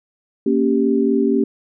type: chord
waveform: sine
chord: G diminished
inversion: first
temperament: equal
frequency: 233.1 / 277.2 / 392 Hz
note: Bb3 / Db4 / G4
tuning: 0 / 0 / 0 cents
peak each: -18 / -18 / -18 dBFS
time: 0.46-1.44 s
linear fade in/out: 5 ms
effects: none